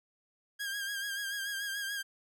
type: tone with vibrato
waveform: sawtooth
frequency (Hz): 1619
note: G#6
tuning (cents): -45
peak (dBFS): -31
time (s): 0.59-2.03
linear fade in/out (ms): 20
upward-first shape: sine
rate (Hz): 6.9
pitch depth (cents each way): 45
effects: none